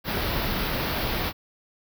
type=band-stop noise; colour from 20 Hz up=pink; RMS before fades=-27 dBFS; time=0.04-1.33 s; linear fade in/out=50 ms; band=5100 to 12000 Hz; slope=48 dB/octave; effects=none